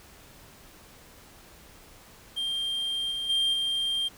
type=tone with level steps; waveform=triangle; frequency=3185 Hz; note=G7; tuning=27 cents sharp; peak=-26 / -28 / -21 / -24 dBFS; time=2.36-4.09 s; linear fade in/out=20 ms; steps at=3.11 / 3.29 / 3.53 s; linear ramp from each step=10 ms; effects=pink hiss -52 dBFS RMS until 4.17 s